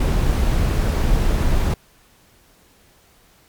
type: noise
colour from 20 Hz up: brown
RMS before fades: -17 dBFS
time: 0-1.74 s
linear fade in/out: 5 ms
effects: pink hiss -54 dBFS RMS until 3.48 s + MP3 96 kbps